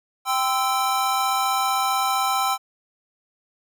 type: chord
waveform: square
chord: C major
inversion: second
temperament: equal with one note detuned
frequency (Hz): 784 / 1028.5 / 1318.5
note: G5 / C6 / E6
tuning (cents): 0 / -30 / 0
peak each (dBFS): -24 / -27 / -25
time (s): 0.25-2.58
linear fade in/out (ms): 50
effects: none